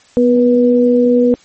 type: tone pair together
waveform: sine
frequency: 246.9 / 486.4 Hz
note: B3 / B4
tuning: 0 / -26 cents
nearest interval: octave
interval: 1174 cents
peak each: -10 dBFS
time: 0.17-1.34 s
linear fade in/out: 0 ms
effects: white hiss -47 dBFS RMS until 1.44 s + MP3 32 kbps